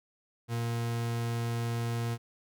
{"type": "tone", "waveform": "40% pulse", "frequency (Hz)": 117.1, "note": "A#2", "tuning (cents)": 8, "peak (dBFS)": -29, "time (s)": [0.48, 2.18], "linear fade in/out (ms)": 50, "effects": []}